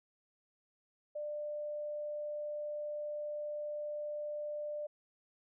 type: tone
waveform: sine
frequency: 595 Hz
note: D5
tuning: 22 cents sharp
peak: -37 dBFS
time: 1.15-4.87 s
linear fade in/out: 10 ms
effects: none